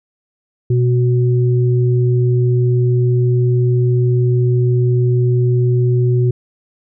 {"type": "tone pair together", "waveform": "sine", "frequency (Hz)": [123.1, 368.9], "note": ["B2", "F#4"], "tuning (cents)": [-5, -5], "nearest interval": "octave + perfect fifth", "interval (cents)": 1900, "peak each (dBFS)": [-11, -19], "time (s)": [0.7, 6.31], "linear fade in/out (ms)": 5, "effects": []}